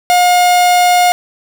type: tone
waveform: 45% pulse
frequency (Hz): 715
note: F5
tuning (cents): +41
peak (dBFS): -7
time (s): 0.1-1.12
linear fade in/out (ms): 0
effects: none